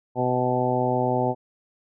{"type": "harmonic tone with a mistuned harmonic", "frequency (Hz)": 125.7, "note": "B2", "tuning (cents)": 31, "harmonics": [1, 2, 3, 4, 5, 6, 7], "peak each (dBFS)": [-28, -28, -28, -28, -28, -28, -28], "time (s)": [0.15, 1.35], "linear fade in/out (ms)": 50, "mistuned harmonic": 7, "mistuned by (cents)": -21, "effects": []}